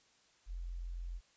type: tone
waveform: sine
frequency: 43.48 Hz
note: F1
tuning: 7 cents flat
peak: -39 dBFS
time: 0.46-1.21 s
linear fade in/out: 50 ms
effects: white hiss -69 dBFS RMS until 1.36 s + resampled to 16000 Hz